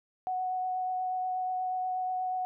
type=tone with vibrato; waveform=sine; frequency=740 Hz; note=F#5; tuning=in tune; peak=-29 dBFS; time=0.27-2.45 s; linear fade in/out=0 ms; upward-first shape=triangle; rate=8.3 Hz; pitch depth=12 cents each way; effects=none